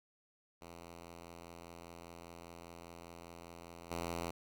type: tone with level steps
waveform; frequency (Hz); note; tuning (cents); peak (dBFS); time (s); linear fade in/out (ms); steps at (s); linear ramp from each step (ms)
5% pulse; 85; F2; -46; -39 / -27; 0.61-4.31; 10; 3.91; 2
effects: none